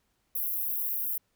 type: high-pass noise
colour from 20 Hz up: pink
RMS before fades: -31 dBFS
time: 0.35-1.18 s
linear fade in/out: 5 ms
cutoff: 12000 Hz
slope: 48 dB/octave
effects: pink hiss -74 dBFS RMS until 1.35 s